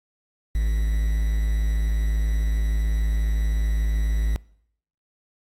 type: tone with quantisation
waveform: triangle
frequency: 53.6 Hz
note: A1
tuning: 45 cents flat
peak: -17 dBFS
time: 0.55-4.36 s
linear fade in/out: 0 ms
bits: 7
effects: noise-tail reverb RT60 0.7 s tail -24 dB re dry + AAC 48 kbps